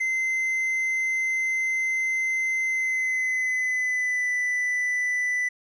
triangle tone with pitch glide, 2067 to 1988.5 Hz, C7 to B6, -22 to +11 cents, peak -21 dBFS, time 0-5.49 s, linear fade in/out 10 ms, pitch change -67 cents, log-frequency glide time 2.65-4.31 s, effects resampled to 22050 Hz + 10-bit

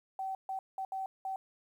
sine tone bursts at uneven times, 767 Hz, G5, 38 cents flat, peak -34 dBFS, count 5, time 0.19-0.35 / 0.49-0.59 / 0.78-0.85 / 0.92-1.06 / 1.25-1.36 s, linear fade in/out 2 ms, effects 11-bit

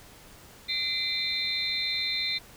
sine tone cluster, 2049 / 2350 / 3634 / 4097 Hz, C7 / D7 / A#7 / C8, -37 / +1 / -45 / -37 cents, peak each -35 / -36 / -31 / -30 dBFS, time 0.68-2.39 s, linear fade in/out 20 ms, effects pink hiss -51 dBFS RMS until 2.56 s

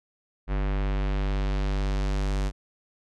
square tone with low-pass filter sweep, 49 Hz, G1, in tune, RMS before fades -26 dBFS, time 0.47-2.52 s, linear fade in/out 50 ms, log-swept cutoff 2200 to 7600 Hz, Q 1, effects none

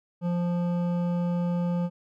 sine tone with hard clipping, 174.61 Hz, F3, in tune, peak -26 dBFS, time 0.21-1.9 s, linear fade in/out 50 ms, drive 11 dB, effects none

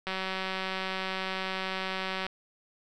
click train, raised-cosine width 0.3 ms, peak -17 dBFS, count 416, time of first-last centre 0.07-2.266 s, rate 189 Hz, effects none

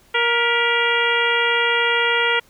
harmonic tone with a mistuned harmonic, 469.8 Hz, A#4, 13 cents sharp, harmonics 1 / 2 / 3 / 4 / 5 / 6 / 7, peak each -23 / -24 / -22 / -22 / -24 / -25 / -26 dBFS, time 0.14-2.4 s, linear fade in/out 10 ms, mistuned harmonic 4, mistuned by +66 cents, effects pink hiss -54 dBFS RMS until 2.49 s

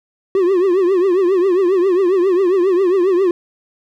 triangle tone with vibrato, 370 Hz, F#4, in tune, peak -9 dBFS, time 0.35-3.31 s, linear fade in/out 2 ms, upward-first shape triangle, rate 7.4 Hz, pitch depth 150 cents each way, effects none

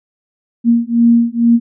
sine beating tone pair, 233.1 / 235.3 Hz, A#3 / A#3, 0 / +16 cents, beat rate 2.2 Hz, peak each -11 dBFS, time 0.64-1.6 s, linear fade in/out 50 ms, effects none

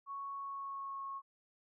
sine tone with pitch glide, 1108.7 to 1094.7 Hz, C#6 to C#6, 0 to -22 cents, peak -40 dBFS, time 0.06-1.22 s, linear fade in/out 50 ms, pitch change -22 cents, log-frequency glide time 0.35-1.03 s, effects none

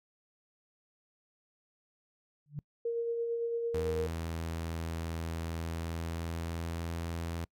sine tone with exponential growth, 146.3 Hz, D3, 6 cents flat, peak -31 dBFS, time 2.46-2.59 s, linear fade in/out 0 ms, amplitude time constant 27 ms
sine tone with tremolo, 466.2 Hz, A#4, in tune, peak -29 dBFS, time 2.85-4.07 s, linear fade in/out 5 ms, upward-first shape sine, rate 8.9 Hz, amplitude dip 30%
sawtooth tone with pitch glide, 82.41 to 83.75 Hz, E2 to E2, 0 to +28 cents, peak -31 dBFS, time 3.74-7.45 s, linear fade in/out 5 ms, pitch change +28 cents, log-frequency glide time 5.44-6.94 s
effects noise-tail reverb RT60 0.1 s tail -26 dB re dry

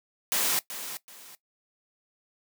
white noise with echo, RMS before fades -26 dBFS, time 0.32-0.59 s, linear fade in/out 0 ms, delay 380 ms, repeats 2, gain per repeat -11 dB, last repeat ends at 1.35 s, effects noise-tail reverb RT60 0.1 s tail -17 dB re dry + high-pass 200 Hz 12 dB/octave

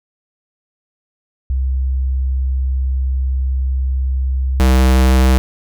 sine / square tone pair in turn, 65.41 / 64.73 Hz, C2 / C2, 0 / -18 cents, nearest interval unison, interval 18 cents, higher first, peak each -14 / -9 dBFS, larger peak second, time 1.5-4.6 / 4.6-5.38 s, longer first, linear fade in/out 0 ms, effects none

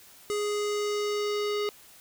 square tone with low-pass filter sweep, 415.3 Hz, G#4, in tune, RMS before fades -29 dBFS, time 0.3-1.69 s, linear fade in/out 0 ms, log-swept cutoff 8500 to 4300 Hz, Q 1.8, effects white hiss -53 dBFS RMS until 2 s

